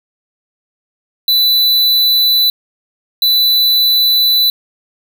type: tone bursts at uneven times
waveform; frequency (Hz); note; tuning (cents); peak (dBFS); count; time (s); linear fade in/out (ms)
square; 3985; B7; +15; -9; 2; 1.28-2.5 / 3.22-4.5; 2
effects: none